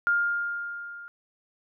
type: tone with level ramp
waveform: sine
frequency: 1407 Hz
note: F6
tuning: 12 cents sharp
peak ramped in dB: -19 to -40 dBFS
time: 0.07-1.08 s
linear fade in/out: 0 ms
effects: none